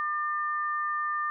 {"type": "tone pair together", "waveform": "sine", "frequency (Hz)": [1200, 1798], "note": ["D6", "A6"], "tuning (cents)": [37, 37], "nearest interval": "perfect fifth", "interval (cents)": 700, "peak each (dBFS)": [-28, -33], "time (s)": [0, 1.3], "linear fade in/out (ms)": 0, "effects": []}